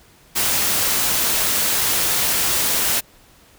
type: noise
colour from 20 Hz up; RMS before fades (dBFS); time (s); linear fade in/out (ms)
white; -19; 0.35-3.01; 20
effects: pink hiss -51 dBFS RMS until 3.58 s